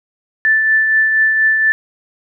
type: tone with tremolo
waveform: sine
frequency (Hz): 1760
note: A6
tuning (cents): 0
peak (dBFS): -8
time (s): 0.45-1.72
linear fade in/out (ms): 0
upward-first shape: triangle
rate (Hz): 4.2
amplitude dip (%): 40
effects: none